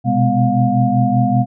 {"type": "tone cluster", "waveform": "sine", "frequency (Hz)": [123.2, 128.4, 204.5, 249.6, 710], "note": ["B2", "C3", "G#3", "B3", "F5"], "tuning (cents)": [-4, -32, -26, 19, 28], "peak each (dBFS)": -18, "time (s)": [0.04, 1.46], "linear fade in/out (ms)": 50, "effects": []}